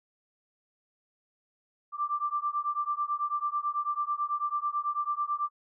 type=beating tone pair; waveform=sine; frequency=1174 / 1183.1 Hz; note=D6 / D6; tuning=-1 / +12 cents; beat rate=9.1 Hz; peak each=-31 dBFS; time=1.92-5.5 s; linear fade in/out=50 ms; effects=none